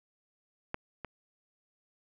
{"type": "clicks", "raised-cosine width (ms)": 0.5, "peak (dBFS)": [-18, -24], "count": 2, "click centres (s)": [0.744, 1.047], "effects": []}